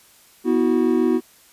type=chord; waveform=triangle; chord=B suspended fourth; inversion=none; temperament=equal with one note detuned; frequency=246.9 / 323.4 / 370 Hz; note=B3 / E4 / F#4; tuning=0 / -33 / 0 cents; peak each=-18 dBFS; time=0.44-1.21 s; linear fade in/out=50 ms; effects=white hiss -52 dBFS RMS until 1.52 s + resampled to 32000 Hz